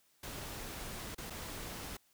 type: noise with dropouts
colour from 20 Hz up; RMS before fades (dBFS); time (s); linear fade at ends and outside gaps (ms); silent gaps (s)
pink; -44; 0.23-1.97; 5; 1.148-1.18 / 1.3-1.304
effects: white hiss -71 dBFS RMS until 2.13 s